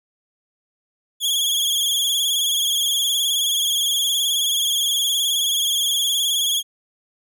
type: tone with vibrato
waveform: sawtooth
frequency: 3322 Hz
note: G#7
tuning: in tune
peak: -15 dBFS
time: 1.2-6.63 s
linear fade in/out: 50 ms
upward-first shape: sine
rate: 19 Hz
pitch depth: 66 cents each way
effects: none